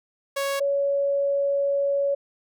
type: tone pair in turn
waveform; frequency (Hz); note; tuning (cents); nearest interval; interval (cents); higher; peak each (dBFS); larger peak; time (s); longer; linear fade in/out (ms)
sawtooth / sine; 554.4 / 560.8; C#5 / C#5; 0 / +20; unison; 20; second; -20; neither; 0.36-0.6 / 0.6-2.15; second; 10
effects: none